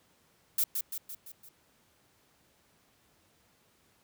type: noise with echo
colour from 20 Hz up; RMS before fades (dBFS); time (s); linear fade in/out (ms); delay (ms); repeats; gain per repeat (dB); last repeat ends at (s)
violet; -27; 0.58-0.64; 5; 170; 5; -5; 1.49
effects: pink hiss -67 dBFS RMS until 4.03 s + high-pass 80 Hz 12 dB/octave